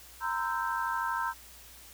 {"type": "chord", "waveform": "sine", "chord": "C dominant seventh", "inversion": "third", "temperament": "equal with one note detuned", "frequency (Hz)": [932.3, 1025, 1318.5, 1568], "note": ["Bb5", "C6", "E6", "G6"], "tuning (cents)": [0, -36, 0, 0], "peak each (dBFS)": [-33, -35, -36, -35], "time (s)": [0.2, 1.34], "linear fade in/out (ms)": 50, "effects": ["added 60 Hz sine -57 dBFS peak until 1.93 s", "white hiss -52 dBFS RMS until 1.93 s"]}